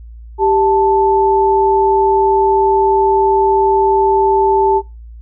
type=tone pair together; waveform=sine; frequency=392 / 880 Hz; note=G4 / A5; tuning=0 / 0 cents; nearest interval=octave + major second; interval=1400 cents; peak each=-12 dBFS; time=0.38-4.82 s; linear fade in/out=50 ms; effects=noise-tail reverb RT60 0.2 s tail -17 dB re dry + added 57 Hz sine -31 dBFS peak until 5.21 s